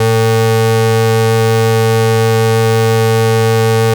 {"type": "ring-modulated tone", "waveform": "square", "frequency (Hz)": 168.8, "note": "E3", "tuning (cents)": 41, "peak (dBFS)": -6, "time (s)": [0, 3.94], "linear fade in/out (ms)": 5, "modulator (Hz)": 282, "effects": []}